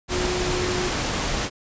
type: tone in noise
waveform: sine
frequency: 361.9 Hz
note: F#4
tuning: 38 cents flat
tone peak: -26 dBFS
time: 0.09-0.91 s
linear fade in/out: 50 ms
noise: pink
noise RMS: -25 dBFS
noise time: 0.08-1.5 s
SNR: -4 dB
effects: resampled to 16000 Hz